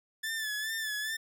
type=tone with vibrato; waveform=sawtooth; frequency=1745 Hz; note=A6; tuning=15 cents flat; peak=-29 dBFS; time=0.23-1.17 s; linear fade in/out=10 ms; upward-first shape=sine; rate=2.4 Hz; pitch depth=55 cents each way; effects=none